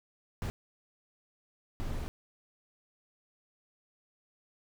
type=noise bursts at uneven times; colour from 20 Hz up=brown; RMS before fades=-35 dBFS; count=2; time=0.42-0.5 / 1.8-2.08 s; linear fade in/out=0 ms; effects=none